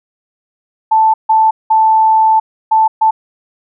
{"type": "tone bursts at uneven times", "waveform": "sine", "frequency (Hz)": 880, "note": "A5", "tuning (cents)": 0, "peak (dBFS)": -6, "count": 5, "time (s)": [[0.91, 1.14], [1.29, 1.51], [1.7, 2.4], [2.71, 2.88], [3.01, 3.11]], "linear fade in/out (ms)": 10, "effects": []}